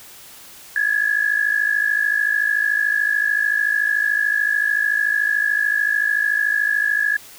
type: tone pair together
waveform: sine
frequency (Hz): 1662 / 1715.6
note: G#6 / A6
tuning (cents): +1 / -44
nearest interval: minor second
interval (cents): 55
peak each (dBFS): -19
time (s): 0.76-7.17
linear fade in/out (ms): 2
effects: white hiss -42 dBFS RMS until 7.38 s